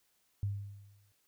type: tone with exponential decay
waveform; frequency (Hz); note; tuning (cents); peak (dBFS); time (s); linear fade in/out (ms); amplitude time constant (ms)
sine; 100.6; G2; +45; -29; 0.43-1.12; 0; 150
effects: white hiss -74 dBFS RMS until 1.27 s